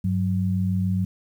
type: tone pair together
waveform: sine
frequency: 98 / 185 Hz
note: G2 / F#3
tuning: 0 / 0 cents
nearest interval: major seventh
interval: 1100 cents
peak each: -23 dBFS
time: 0.04-1.05 s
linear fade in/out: 5 ms
effects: 9-bit